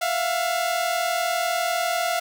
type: tone pair together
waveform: sawtooth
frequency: 672 / 712 Hz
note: E5 / F5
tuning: +33 / +33 cents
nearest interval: minor second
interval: 100 cents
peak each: -21 dBFS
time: 0.01-2.2 s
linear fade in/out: 10 ms
effects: none